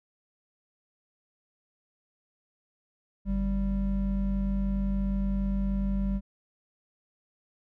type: tone pair together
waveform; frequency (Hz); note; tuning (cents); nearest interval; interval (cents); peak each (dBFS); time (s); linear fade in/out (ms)
triangle; 48.52 / 196; G1 / G3; -17 / 0; 2 octaves; 2417; -26; 3.25-6.21; 50
effects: none